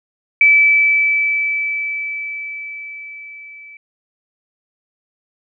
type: tone with level ramp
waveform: sine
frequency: 2309 Hz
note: D7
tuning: 30 cents flat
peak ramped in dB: -6 to -36 dBFS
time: 0.41-3.77 s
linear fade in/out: 2 ms
effects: none